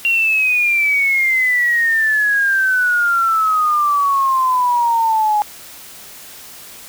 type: exponential sweep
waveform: sine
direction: down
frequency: 2766 to 830.6 Hz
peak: -12 dBFS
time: 0.05-5.42 s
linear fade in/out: 0 ms
effects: white hiss -37 dBFS RMS until 6.88 s